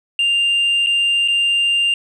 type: tone with dropouts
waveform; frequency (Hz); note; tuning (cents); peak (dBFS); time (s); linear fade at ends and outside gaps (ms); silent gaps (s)
sine; 2794; F7; 0; -11; 0.19-1.94; 2; 0.863-0.869 / 1.278-1.283
effects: tanh soft clip ceiling -12 dBFS